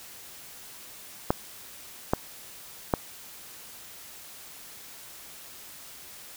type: clicks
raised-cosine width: 1 ms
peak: -7 dBFS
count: 3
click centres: 1.305 / 2.135 / 2.938 s
effects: white hiss -46 dBFS RMS until 6.36 s